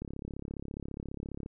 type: click train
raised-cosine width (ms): 3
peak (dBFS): -26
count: 51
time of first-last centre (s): 0.02-1.461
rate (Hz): 34.7
effects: none